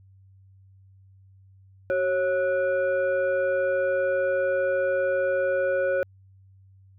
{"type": "tone with frequency modulation", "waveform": "sine", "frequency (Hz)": 546, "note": "C#5", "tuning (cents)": -26, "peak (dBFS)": -21, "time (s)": [1.9, 6.03], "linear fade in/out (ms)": 0, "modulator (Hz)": 925, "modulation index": 0.67, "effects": ["added 96 Hz sine -51 dBFS peak until 6.98 s"]}